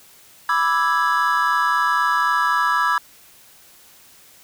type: chord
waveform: triangle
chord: E dominant seventh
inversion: second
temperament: equal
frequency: 987.8 / 1174.7 / 1318.5 / 1661.2 Hz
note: B5 / D6 / E6 / G#6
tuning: 0 / 0 / 0 / 0 cents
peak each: -20 dBFS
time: 0.49-2.98 s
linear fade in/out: 2 ms
effects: white hiss -49 dBFS RMS until 4.43 s